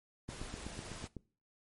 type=noise; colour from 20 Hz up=pink; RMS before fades=-47 dBFS; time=0.28-1.08 s; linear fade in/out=20 ms
type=click train; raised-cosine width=3 ms; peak=-30 dBFS; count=8; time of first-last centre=0.29-1.167 s; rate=7.98 Hz
effects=noise-tail reverb RT60 0.4 s tail -21 dB re dry + MP3 48 kbps